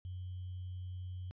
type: tone with sample-and-hold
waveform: sine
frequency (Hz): 91.1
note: F#2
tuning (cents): -26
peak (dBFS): -40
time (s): 0.05-1.31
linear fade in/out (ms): 0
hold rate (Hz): 3150
effects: resampled to 11025 Hz